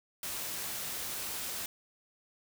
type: noise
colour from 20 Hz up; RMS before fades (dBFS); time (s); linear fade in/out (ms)
white; -38; 0.23-1.66; 2
effects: none